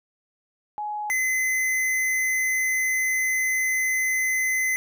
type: tone pair in turn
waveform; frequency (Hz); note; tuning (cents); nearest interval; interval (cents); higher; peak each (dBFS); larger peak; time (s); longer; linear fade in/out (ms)
sine / square; 840 / 2041; G#5 / C7; +19 / -44; octave + minor third; 1537; second; -27 / -22; second; 0.78-1.1 / 1.1-4.76; second; 0
effects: none